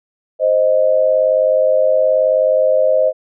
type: tone pair together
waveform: sine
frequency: 523.3 / 622.3 Hz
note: C5 / D#5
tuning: 0 / 0 cents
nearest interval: minor third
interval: 300 cents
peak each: -13 dBFS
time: 0.39-3.13 s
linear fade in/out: 50 ms
effects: none